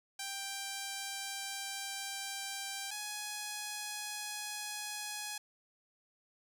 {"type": "tone pair in turn", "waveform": "5% pulse", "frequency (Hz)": [787, 837.5], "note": ["G5", "G#5"], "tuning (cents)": [7, 14], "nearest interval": "minor second", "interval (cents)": 107, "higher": "second", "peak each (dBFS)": -27, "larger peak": "neither", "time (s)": [[0.19, 2.91], [2.91, 5.38]], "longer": "first", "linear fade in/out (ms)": 5, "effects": []}